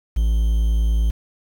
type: tone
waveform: triangle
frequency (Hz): 55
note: A1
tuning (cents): 0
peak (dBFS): -13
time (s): 0.16-1.11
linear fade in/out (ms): 10
effects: 7-bit